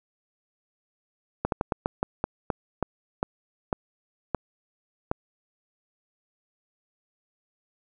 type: slowing click train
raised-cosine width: 1 ms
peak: -10 dBFS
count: 13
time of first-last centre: 1.45-5.114 s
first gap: 72 ms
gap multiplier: 1.24
effects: none